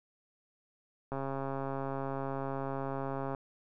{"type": "click train", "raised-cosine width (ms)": 1, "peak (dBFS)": -23, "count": 304, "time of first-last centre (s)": [1.12, 3.348], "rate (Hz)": 136, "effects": []}